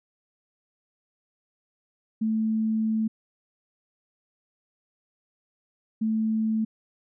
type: tone pair in turn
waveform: sine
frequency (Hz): 220 / 220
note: A3 / A3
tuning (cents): 0 / 0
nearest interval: unison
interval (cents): 0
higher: neither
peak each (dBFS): -22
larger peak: neither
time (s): 2.21-3.08 / 6.01-6.65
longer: first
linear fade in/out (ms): 10
effects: none